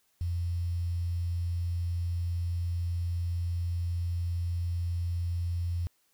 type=tone with quantisation; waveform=sine; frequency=86.5 Hz; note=F2; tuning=16 cents flat; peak=-28 dBFS; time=0.21-5.87 s; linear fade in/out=0 ms; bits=9; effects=white hiss -71 dBFS RMS until 6.13 s